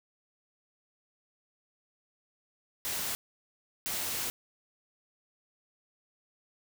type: noise bursts at uneven times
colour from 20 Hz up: white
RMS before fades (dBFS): -34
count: 2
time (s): 2.85-3.15 / 3.86-4.3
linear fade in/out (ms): 0
effects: none